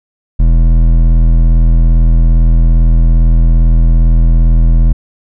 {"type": "tone with hard clipping", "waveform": "triangle", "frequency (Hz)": 41.2, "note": "E1", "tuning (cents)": 0, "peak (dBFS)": -6, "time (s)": [0.39, 4.93], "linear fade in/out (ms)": 10, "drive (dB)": 14, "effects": []}